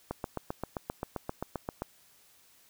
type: click train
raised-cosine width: 1 ms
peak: -19 dBFS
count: 14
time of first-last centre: 0.11-1.821 s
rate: 7.6 Hz
effects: white hiss -62 dBFS RMS until 2.69 s